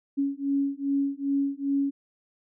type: beating tone pair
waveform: sine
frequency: 277.2 / 279.7 Hz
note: C#4 / C#4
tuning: 0 / +16 cents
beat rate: 2.5 Hz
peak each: -27 dBFS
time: 0.17-1.91 s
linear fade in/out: 20 ms
effects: none

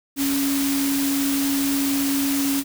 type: tone in noise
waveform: sine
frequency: 277.2 Hz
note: C#4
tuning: in tune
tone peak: -20 dBFS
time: 0.16-2.64 s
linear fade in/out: 50 ms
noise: white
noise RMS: -27 dBFS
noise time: 0.16-2.64 s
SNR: +4 dB
effects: none

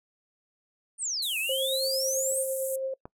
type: exponential two-way sweep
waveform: sine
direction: down then up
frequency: 9300 to 2489 to 9300 Hz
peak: -28 dBFS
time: 0.98-2.46 s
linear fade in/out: 50 ms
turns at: 1.38 s
type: band-pass noise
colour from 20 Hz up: white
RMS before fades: -37 dBFS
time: 1.22-2.76 s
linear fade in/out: 5 ms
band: 7600 to 13000 Hz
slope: 48 dB/octave
type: tone with tremolo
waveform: sine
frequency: 531 Hz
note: C5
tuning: 25 cents sharp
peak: -27 dBFS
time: 1.49-2.94 s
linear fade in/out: 5 ms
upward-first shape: sine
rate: 9 Hz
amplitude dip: 30%
type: click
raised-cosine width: 1 ms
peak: -26 dBFS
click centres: 3.055 s
effects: noise-tail reverb RT60 0.1 s tail -23 dB re dry

